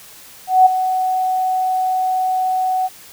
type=tone with ADSR envelope; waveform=sine; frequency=746 Hz; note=F#5; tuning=14 cents sharp; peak=-4 dBFS; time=0.47-2.89 s; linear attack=190 ms; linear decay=10 ms; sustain=-11 dB; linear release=35 ms; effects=white hiss -41 dBFS RMS until 3.12 s